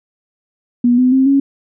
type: tone with pitch steps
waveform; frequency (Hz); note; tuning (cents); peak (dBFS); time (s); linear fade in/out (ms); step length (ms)
sine; 242.4 / 253.1 / 264.3 / 276; B3 / B3 / C4 / C#4; -32 / +43 / +18 / -7; -8; 0.84-1.4; 5; 140
effects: none